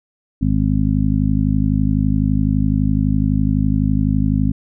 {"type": "harmonic tone", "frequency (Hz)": 51.91, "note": "G#1", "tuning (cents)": 0, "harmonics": [1, 2, 3, 4, 5], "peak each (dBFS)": [-20, -20, -20, -20, -20], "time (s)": [0.41, 4.52], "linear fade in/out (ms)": 10, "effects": []}